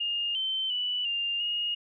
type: tone with pitch steps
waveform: sine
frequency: 2830 / 3090 / 2965 / 2800 / 2861 Hz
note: F7 / G7 / F#7 / F7 / F7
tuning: +22 / -26 / +3 / +4 / +41 cents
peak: -27 dBFS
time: 0-1.75 s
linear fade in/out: 10 ms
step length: 350 ms
effects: none